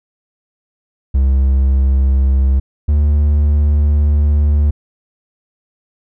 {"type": "tone pair in turn", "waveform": "triangle", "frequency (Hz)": [66.9, 73.56], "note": ["C2", "D2"], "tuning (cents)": [39, 3], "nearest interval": "major second", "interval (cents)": 164, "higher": "second", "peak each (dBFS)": [-7, -7], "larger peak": "neither", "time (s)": [[1.14, 2.6], [2.88, 4.71]], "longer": "second", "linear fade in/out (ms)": 10, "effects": []}